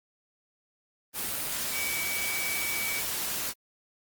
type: tone in noise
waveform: sine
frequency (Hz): 2280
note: C#7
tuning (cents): +48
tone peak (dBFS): -32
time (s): 1.71-3.03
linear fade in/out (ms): 50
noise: white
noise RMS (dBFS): -32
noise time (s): 1.13-3.54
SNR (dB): -3
effects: Opus 24 kbps